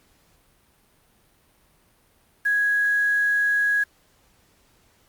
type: tone with quantisation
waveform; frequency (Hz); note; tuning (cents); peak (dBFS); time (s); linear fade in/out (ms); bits
sine; 1661.2; G#6; 0; -18; 2.45-3.84; 10; 7
effects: pink hiss -61 dBFS RMS until 5.08 s + Opus 48 kbps